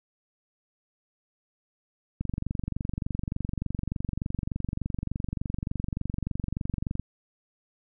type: click train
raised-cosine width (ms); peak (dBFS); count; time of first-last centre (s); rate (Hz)
5; -17; 113; 2.21-6.996; 23.4
effects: none